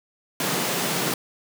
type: high-pass noise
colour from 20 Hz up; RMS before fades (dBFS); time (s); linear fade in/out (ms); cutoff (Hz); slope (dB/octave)
pink; -25; 0.4-1.14; 2; 140; 48
effects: none